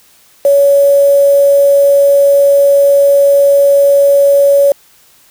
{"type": "tone with quantisation", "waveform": "sine", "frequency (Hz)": 562, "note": "C#5", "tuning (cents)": 24, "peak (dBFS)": -4, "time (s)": [0.45, 4.72], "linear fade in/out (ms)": 2, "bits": 4, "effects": ["white hiss -46 dBFS RMS until 5.3 s"]}